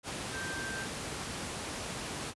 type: tone in noise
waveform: sine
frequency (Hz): 1568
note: G6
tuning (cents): 0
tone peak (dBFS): -38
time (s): 0.31-0.88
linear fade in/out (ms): 50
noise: pink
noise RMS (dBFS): -38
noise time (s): 0.03-2.34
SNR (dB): -3
effects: high-pass 80 Hz 12 dB/octave + resampled to 24000 Hz